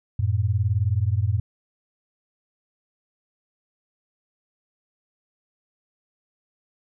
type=beating tone pair; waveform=sine; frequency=92.4 / 111.4 Hz; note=F#2 / A2; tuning=-2 / +22 cents; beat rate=19 Hz; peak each=-22 dBFS; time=0.19-1.4 s; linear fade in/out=5 ms; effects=none